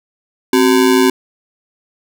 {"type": "ring-modulated tone", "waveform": "square", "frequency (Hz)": 320, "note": "D#4", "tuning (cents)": 49, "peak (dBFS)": -6, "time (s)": [0.53, 1.1], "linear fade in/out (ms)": 2, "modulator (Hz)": 56.2, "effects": []}